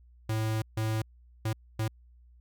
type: tone bursts at uneven times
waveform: square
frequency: 110 Hz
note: A2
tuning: in tune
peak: -28 dBFS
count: 4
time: 0.29-0.62 / 0.77-1.02 / 1.45-1.53 / 1.79-1.88 s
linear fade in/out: 5 ms
effects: added 60 Hz sine -54 dBFS peak until 2.4 s